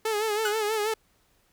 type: tone with vibrato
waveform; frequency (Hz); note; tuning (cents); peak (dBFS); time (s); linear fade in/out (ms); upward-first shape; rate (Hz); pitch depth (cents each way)
sawtooth; 428.8; A4; -45; -21; 0.05-0.94; 5; sine; 6.2; 70
type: tone with exponential decay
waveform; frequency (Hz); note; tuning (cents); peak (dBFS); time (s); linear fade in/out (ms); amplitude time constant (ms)
30% pulse; 1480; F#6; 0; -21; 0.45-0.61; 5; 33
effects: pink hiss -66 dBFS RMS until 1.52 s